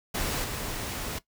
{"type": "noise with level steps", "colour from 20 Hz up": "pink", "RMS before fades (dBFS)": [-30, -34], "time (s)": [0.14, 1.19], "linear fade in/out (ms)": 10, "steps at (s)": 0.44, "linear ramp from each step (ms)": 2, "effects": ["noise-tail reverb RT60 0.1 s tail -17 dB re dry"]}